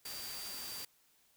sine tone in noise, 4699 Hz, D8, in tune, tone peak -46 dBFS, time 0.05-0.85 s, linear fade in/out 5 ms, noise white, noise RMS -45 dBFS, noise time 0.05-0.85 s, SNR -4 dB, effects white hiss -70 dBFS RMS until 1.36 s

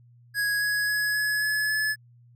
square tone with pitch steps, 1661.2 / 1672.8 / 1684.4 / 1696.1 / 1707.9 / 1719.8 Hz, G#6 / G#6 / G#6 / G#6 / G#6 / A6, 0 / +12 / +24 / +36 / +48 / -40 cents, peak -24 dBFS, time 0.34-1.96 s, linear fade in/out 50 ms, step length 270 ms, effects added 120 Hz sine -52 dBFS peak until 2.35 s

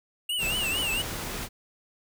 square tone with vibrato, 2800 Hz, F7, 4 cents sharp, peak -27 dBFS, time 0.29-1.02 s, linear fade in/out 5 ms, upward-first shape triangle, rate 4.4 Hz, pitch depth 140 cents each way
pink noise, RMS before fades -34 dBFS, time 0.38-1.49 s, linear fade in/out 50 ms
clicks, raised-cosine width 2 ms, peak -30 dBFS, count 2, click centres 0.54 / 0.802 s
effects none

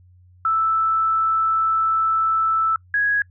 sine tone pair in turn, 1318.5 / 1661.2 Hz, E6 / G#6, 0 / 0 cents, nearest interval major third, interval 400 cents, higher second, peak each -16 / -16 dBFS, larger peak neither, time 0.45-2.76 / 2.94-3.22 s, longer first, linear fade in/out 2 ms, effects noise-tail reverb RT60 0.1 s tail -25 dB re dry + added 90 Hz sine -48 dBFS peak until 3.3 s

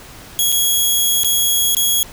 10% pulse tone with dropouts, 3322 Hz, G#7, in tune, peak -5 dBFS, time 0.39-2.03 s, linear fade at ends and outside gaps 0 ms, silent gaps 0.519-0.524 / 1.234-1.246 / 1.749-1.768 s, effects pink hiss -38 dBFS RMS until 2.12 s

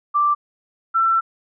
sine tone pair in turn, 1174.7 / 1341.8 Hz, D6 / E6, 0 / +30 cents, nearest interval major second, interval 230 cents, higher second, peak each -14 / -14 dBFS, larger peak neither, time 0.14-0.35 / 0.94-1.21 s, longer second, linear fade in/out 20 ms, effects none

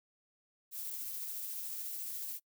violet noise with tremolo, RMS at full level -40 dBFS, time 0.71-2.4 s, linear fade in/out 50 ms, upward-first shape triangle, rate 14 Hz, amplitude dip 25%, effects noise-tail reverb RT60 0.1 s tail -24 dB re dry

